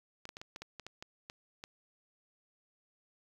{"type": "clicks", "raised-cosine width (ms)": 0.2, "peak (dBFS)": -27, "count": 11, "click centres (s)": [0.254, 0.291, 0.369, 0.415, 0.561, 0.62, 0.797, 0.866, 1.025, 1.299, 1.639], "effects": ["9-bit"]}